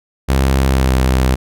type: tone with pitch glide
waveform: sawtooth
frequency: 66.7 to 64.54 Hz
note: C2 to C2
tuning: +34 to -23 cents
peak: -7 dBFS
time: 0.28-1.36 s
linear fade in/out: 20 ms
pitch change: -57 cents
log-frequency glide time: 0.66-0.93 s
effects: none